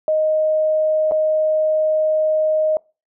sine tone with dropouts, 622.3 Hz, D#5, in tune, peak -14 dBFS, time 0.08-2.77 s, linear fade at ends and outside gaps 1 ms, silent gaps 1.112-1.119 s, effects noise-tail reverb RT60 0.3 s tail -25 dB re dry

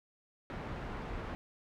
pink low-pass noise, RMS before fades -41 dBFS, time 0.5-1.35 s, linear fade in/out 0 ms, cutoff 1700 Hz, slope 12 dB/octave, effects none

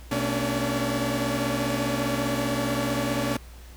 sawtooth tone cluster, 125.5 / 225.6 / 275.8 / 291.1 / 572 Hz, B2 / A3 / C#4 / D4 / D5, +28 / +44 / -9 / -15 / -46 cents, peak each -27 dBFS, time 0.11-3.37 s, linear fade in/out 5 ms, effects added 60 Hz sine -42 dBFS peak until 3.76 s + pink hiss -51 dBFS RMS until 3.76 s

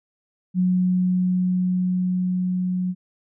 sine tone with level ramp, 182.4 Hz, F#3, 24 cents flat, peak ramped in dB -16 to -21 dBFS, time 0.54-2.95 s, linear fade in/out 50 ms, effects none

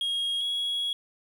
sine tone pair in turn, 3272 / 3329 Hz, G#7 / G#7, -26 / +3 cents, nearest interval unison, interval 29 cents, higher second, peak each -23 / -24 dBFS, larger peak first, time 0.01-0.41 / 0.41-0.93 s, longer second, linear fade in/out 2 ms, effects tanh soft clip ceiling -25 dBFS + 9-bit

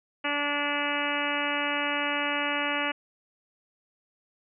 harmonic tone, 289.8 Hz, D4, 23 cents flat, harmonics 1 / 2 / 3 / 4 / 5 / 6 / 7 / 8 / 9 / 10, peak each -35 / -35 / -35 / -35 / -35 / -35 / -35 / -35 / -35 / -35 dBFS, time 0.24-2.92 s, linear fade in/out 10 ms, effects none

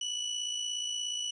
30% pulse tone with amplitude modulation, 2957 Hz, F#7, 2 cents flat, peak -27 dBFS, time 0.01-1.31 s, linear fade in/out 5 ms, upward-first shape sine, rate 56.9 Hz, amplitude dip 50%, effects resampled to 22050 Hz

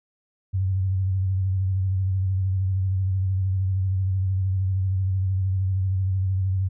sine tone with vibrato, 94.8 Hz, F#2, 43 cents sharp, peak -20 dBFS, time 0.53-6.69 s, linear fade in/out 20 ms, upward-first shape sine, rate 13 Hz, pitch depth 42 cents each way, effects none

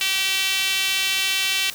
sawtooth tone with high-pass filter, 384.7 Hz, G4, 33 cents flat, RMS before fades -22 dBFS, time 0.01-1.7 s, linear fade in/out 0 ms, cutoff 2800 Hz, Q 2.4, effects white hiss -37 dBFS RMS until 1.74 s

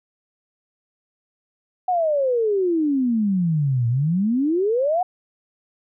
sine exponential two-way sweep, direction down then up, 750 to 114.6 to 750 Hz, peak -17 dBFS, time 1.88-5.03 s, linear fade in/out 5 ms, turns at 3.88 s, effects none

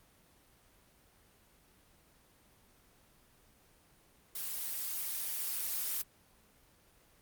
blue noise with level ramp, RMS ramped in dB -39 to -35 dBFS, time 4.35-6.02 s, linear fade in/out 5 ms, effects pink hiss -65 dBFS RMS until 7.21 s + Opus 24 kbps

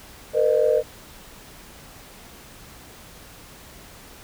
sine tone cluster, 460.2 / 505 / 610 Hz, A#4 / B4 / D#5, -22 / +39 / -34 cents, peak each -20 dBFS, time 0.33-0.83 s, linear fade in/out 50 ms, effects tanh soft clip ceiling -7 dBFS + pink hiss -45 dBFS RMS until 4.23 s

